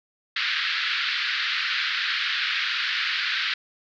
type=band-pass noise; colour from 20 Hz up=pink; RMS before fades=-26 dBFS; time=0.36-3.54 s; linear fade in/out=5 ms; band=1400 to 4500 Hz; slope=48 dB/octave; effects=none